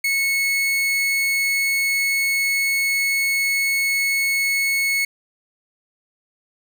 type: tone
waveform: 40% pulse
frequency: 2199 Hz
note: C#7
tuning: 14 cents flat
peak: -17 dBFS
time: 0.04-5.05 s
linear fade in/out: 5 ms
effects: none